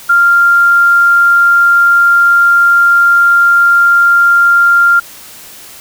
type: tone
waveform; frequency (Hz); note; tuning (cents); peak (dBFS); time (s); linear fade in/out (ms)
sine; 1393; F6; -5; -4; 0.09-5; 10
effects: white hiss -33 dBFS RMS until 5.8 s